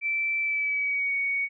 sine tone with pitch glide, 2330 to 2235 Hz, D7 to C#7, -14 to +14 cents, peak -24 dBFS, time 0.01-1.49 s, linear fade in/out 50 ms, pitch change -72 cents, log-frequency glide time 0.4-1.15 s, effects none

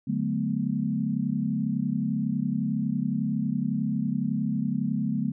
sine chord, B minor seventh, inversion first, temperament equal with one note detuned, 146.83 / 185 / 215.1 / 246.9 Hz, D3 / F#3 / A3 / B3, 0 / 0 / -39 / 0 cents, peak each -31 / -31 / -28 / -30 dBFS, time 0.07-5.32 s, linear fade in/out 10 ms, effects none

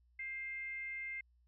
sine tone with frequency modulation, 2100 Hz, C7, 6 cents sharp, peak -40 dBFS, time 0.19-1.21 s, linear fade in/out 5 ms, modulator 497 Hz, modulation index 0.28, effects added 60 Hz sine -67 dBFS peak until 1.47 s

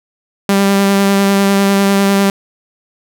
sawtooth tone with vibrato, 197.7 Hz, G3, 15 cents sharp, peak -5 dBFS, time 0.49-2.3 s, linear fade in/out 2 ms, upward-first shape sine, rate 10 Hz, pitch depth 13 cents each way, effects none

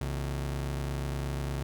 40% pulse ring-modulated tone, 100 Hz, G2, 35 cents sharp, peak -27 dBFS, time 0.01-1.63 s, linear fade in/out 0 ms, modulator 35.8 Hz, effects none

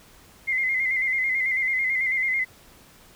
sine tone with vibrato, 2079 Hz, C7, 12 cents flat, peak -21 dBFS, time 0.47-2.45 s, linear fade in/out 20 ms, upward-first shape square, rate 9.1 Hz, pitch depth 41 cents each way, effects pink hiss -52 dBFS RMS until 3.15 s

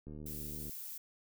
click train, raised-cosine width 3 ms, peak -35 dBFS, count 48, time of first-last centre 0.07-0.695 s, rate 75.2 Hz
violet noise, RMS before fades -45 dBFS, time 0.26-0.98 s, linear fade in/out 5 ms
effects none

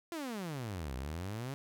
sawtooth exponential two-way sweep, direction down then up, 350.3 to 61.74 to 142.1 Hz, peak -34 dBFS, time 0.12-1.54 s, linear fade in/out 0 ms, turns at 0.95 s, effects none

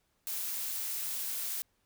blue noise, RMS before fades -36 dBFS, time 0.27-1.62 s, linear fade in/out 0 ms, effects pink hiss -75 dBFS RMS until 1.85 s

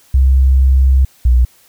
sine tone pair in turn, 66 / 61.33 Hz, C2 / B1, +16 / -11 cents, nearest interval minor second, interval 127 cents, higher first, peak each -6 dBFS, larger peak neither, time 0.14-1.05 / 1.25-1.45 s, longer first, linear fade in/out 5 ms, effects white hiss -49 dBFS RMS until 1.68 s

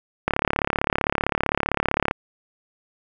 click train, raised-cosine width 0.5 ms, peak -4 dBFS, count 66, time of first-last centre 0.28-2.111 s, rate 35.5 Hz, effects none

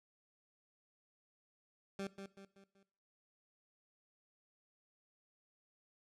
20% pulse tone with echo, 196 Hz, G3, in tune, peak -35 dBFS, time 1.99-2.07 s, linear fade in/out 2 ms, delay 190 ms, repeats 4, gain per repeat -7 dB, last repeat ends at 2.83 s, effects noise-tail reverb RT60 0.6 s tail -19 dB re dry + low-pass 8000 Hz 12 dB/octave

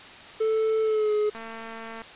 triangle tone with pitch glide, 440 to 421.8 Hz, A4 to G#4, 0 to +27 cents, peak -19 dBFS, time 0.4-1.3 s, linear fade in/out 10 ms, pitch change -73 cents, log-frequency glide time 0.82-1.13 s
click train, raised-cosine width 0.5 ms, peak -25 dBFS, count 152, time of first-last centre 1.35-2.018 s, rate 226 Hz
effects white hiss -44 dBFS RMS until 2.15 s + resampled to 8000 Hz

